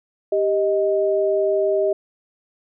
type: tone pair together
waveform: sine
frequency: 393.7 / 625 Hz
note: G4 / D#5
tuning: +8 / +8 cents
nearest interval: minor sixth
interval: 800 cents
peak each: -19 / -19 dBFS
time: 0.32-1.93 s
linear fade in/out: 5 ms
effects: none